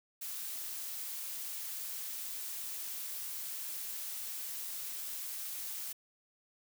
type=noise; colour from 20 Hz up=blue; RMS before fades=-41 dBFS; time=0.21-5.93 s; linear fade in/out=10 ms; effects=none